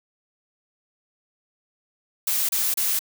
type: noise bursts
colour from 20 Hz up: blue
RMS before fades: -23 dBFS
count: 3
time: 2.27-2.992 s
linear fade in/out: 5 ms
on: 220 ms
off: 31 ms
effects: none